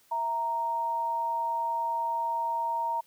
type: tone pair together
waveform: sine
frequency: 659.5 / 930 Hz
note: E5 / A#5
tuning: +1 / -4 cents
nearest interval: tritone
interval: 595 cents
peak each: -38 / -27 dBFS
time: 0.11-3.01 s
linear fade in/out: 10 ms
effects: white hiss -63 dBFS RMS until 3.06 s + high-pass 80 Hz 12 dB/octave